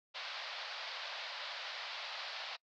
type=band-pass noise; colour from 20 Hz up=white; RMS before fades=-44 dBFS; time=0.14-2.57 s; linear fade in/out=20 ms; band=550 to 4700 Hz; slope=48 dB/octave; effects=noise-tail reverb RT60 0.1 s tail -25 dB re dry